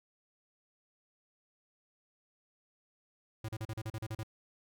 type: tone bursts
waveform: square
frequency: 110 Hz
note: A2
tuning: in tune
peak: -37 dBFS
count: 10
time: 3.44-4.233 s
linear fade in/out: 5 ms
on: 46 ms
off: 37 ms
effects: none